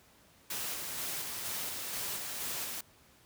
white noise with tremolo, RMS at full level -37 dBFS, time 0.5-2.81 s, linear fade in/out 5 ms, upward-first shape square, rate 2.1 Hz, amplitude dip 25%, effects pink hiss -62 dBFS RMS until 3.25 s + high-pass 60 Hz 12 dB/octave

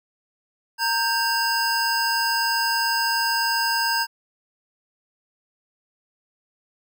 square tone cluster, 922 / 1583 / 5020 Hz, A#5 / G6 / D#8, -19 / +17 / +15 cents, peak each -25 / -25 / -26 dBFS, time 0.78-4.07 s, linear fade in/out 50 ms, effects none

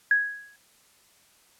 sine tone with exponential decay, 1661.2 Hz, G#6, in tune, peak -15 dBFS, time 0.11-0.56 s, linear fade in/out 2 ms, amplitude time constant 97 ms, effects white hiss -60 dBFS RMS until 1.59 s + low-pass 12000 Hz 12 dB/octave

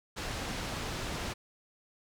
pink low-pass noise, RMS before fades -37 dBFS, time 0.16-1.34 s, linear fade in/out 20 ms, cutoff 6600 Hz, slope 12 dB/octave, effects none

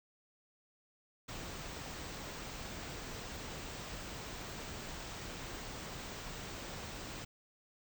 pink band-stop noise, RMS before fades -45 dBFS, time 1.28-7.25 s, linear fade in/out 10 ms, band 8400 to 15000 Hz, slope 96 dB/octave, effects none

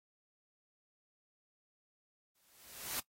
white noise with exponential growth, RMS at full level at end -36 dBFS, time 2.35-3 s, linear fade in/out 5 ms, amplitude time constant 140 ms, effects noise-tail reverb RT60 0.1 s tail -21 dB re dry + AAC 48 kbps

